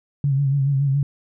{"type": "tone with vibrato", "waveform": "sine", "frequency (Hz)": 138.59, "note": "C#3", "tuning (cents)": 0, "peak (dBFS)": -16, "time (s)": [0.24, 1.03], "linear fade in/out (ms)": 2, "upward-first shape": "sine", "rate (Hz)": 7.1, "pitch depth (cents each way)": 57, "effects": []}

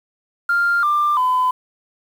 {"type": "tone with pitch steps", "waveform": "sine", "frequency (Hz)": [1396.9, 1188.3, 1010.8], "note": ["F6", "D6", "B5"], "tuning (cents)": [0, 20, 40], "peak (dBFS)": -13, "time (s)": [0.49, 1.51], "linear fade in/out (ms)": 5, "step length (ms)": 340, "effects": ["tanh soft clip ceiling -10 dBFS", "7-bit"]}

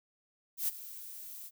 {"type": "noise with ADSR envelope", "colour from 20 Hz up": "violet", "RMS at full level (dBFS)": -30, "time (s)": [0.57, 1.51], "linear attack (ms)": 110, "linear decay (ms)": 20, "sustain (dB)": -16, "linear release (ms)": 47, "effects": []}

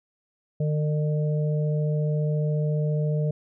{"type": "harmonic tone", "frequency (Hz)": 151.2, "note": "D#3", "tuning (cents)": -49, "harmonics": [1, 3, 4], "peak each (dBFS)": [-22, -32, -34], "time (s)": [0.6, 3.31], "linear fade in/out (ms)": 5, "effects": []}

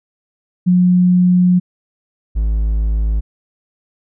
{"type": "tone pair in turn", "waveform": ["sine", "triangle"], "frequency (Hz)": [180, 53.64], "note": ["F#3", "A1"], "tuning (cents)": [-47, -43], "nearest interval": "octave + major sixth", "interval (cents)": 2096, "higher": "first", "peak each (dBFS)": [-8, -11], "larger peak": "first", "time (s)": [[0.66, 1.6], [2.35, 3.21]], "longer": "first", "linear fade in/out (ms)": 20, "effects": []}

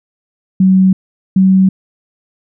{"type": "tone pair in turn", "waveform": "sine", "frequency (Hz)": [188.5, 189.57], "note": ["F#3", "F#3"], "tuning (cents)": [32, 42], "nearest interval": "unison", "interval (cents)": 10, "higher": "second", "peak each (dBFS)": -5, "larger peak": "neither", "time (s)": [[0.6, 0.93], [1.36, 1.69]], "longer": "neither", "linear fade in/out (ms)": 5, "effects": []}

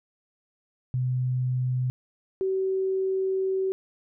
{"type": "tone pair in turn", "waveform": "sine", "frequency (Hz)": [126.8, 381.1], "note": ["B2", "G4"], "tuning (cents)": [46, -49], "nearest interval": "octave + perfect fifth", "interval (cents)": 1905, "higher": "second", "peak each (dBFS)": -23, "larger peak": "neither", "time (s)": [[0.94, 1.9], [2.41, 3.72]], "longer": "second", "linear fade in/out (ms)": 0, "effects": []}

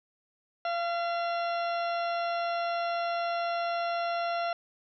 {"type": "harmonic tone with a mistuned harmonic", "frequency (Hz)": 686, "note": "F5", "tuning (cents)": -31, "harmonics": [1, 2, 3, 4, 5, 6, 8], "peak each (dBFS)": [-29, -35, -44, -42, -47, -46, -51], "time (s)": [0.65, 4.53], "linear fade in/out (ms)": 2, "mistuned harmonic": 3, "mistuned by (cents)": -25, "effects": []}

